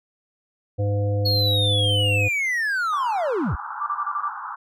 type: harmonic tone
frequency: 101.9 Hz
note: G#2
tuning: 32 cents flat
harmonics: 1 / 3 / 5 / 7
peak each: -20 / -34 / -27 / -38 dBFS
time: 0.78-2.29 s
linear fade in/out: 20 ms
type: linear sweep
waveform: triangle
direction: down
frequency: 4361 to 37.93 Hz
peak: -19 dBFS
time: 1.25-3.56 s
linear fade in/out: 10 ms
type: band-pass noise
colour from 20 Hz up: pink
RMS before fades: -33 dBFS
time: 2.92-4.56 s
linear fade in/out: 10 ms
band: 830 to 1500 Hz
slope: 96 dB/octave
type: tone bursts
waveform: sine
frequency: 1174.7 Hz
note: D6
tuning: in tune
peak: -22 dBFS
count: 6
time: 3.81-4.286 s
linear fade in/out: 5 ms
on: 56 ms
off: 28 ms
effects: none